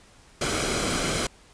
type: noise with comb filter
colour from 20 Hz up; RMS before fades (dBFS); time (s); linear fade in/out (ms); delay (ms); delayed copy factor
pink; -26; 0.41-1.27; 5; 1.1; -0.5
effects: pink hiss -54 dBFS RMS until 1.53 s + resampled to 22050 Hz